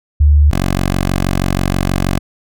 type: tone pair in turn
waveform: sine / 10% pulse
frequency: 73.42 / 46.25 Hz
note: D2 / F#1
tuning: 0 / 0 cents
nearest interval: minor sixth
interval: 800 cents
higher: first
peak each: -5 dBFS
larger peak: neither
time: 0.2-0.51 / 0.51-2.19 s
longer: second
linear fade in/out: 10 ms
effects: none